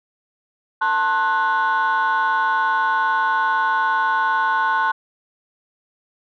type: chord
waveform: sine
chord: F# diminished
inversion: first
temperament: just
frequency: 888 / 1065.6 / 1480 Hz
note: A5 / C6 / F#6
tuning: +16 / +31 / 0 cents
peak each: -19 dBFS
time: 0.81-4.92 s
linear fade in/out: 10 ms
effects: tanh soft clip ceiling -12 dBFS